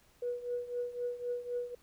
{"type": "tone with tremolo", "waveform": "sine", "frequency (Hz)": 486.7, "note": "B4", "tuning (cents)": -25, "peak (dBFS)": -30, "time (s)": [0.22, 1.75], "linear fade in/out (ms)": 5, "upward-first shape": "triangle", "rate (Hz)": 3.9, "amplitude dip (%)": 85, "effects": ["tanh soft clip ceiling -26 dBFS", "pink hiss -66 dBFS RMS until 1.82 s"]}